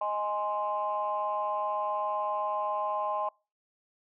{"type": "chord", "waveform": "sine", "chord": "Ab major", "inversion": "second", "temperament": "equal", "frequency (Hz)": [622.3, 830.6, 1046.5], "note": ["Eb5", "Ab5", "C6"], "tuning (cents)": [0, 0, 0], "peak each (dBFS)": [-33, -32, -31], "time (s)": [0.01, 3.29], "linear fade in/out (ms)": 5, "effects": ["noise-tail reverb RT60 0.3 s tail -25 dB re dry", "tanh soft clip ceiling -20 dBFS"]}